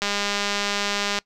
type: click train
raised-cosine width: 0.2 ms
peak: -7 dBFS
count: 238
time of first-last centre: 0.02-1.187 s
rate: 203 Hz
effects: noise-tail reverb RT60 0.1 s tail -22 dB re dry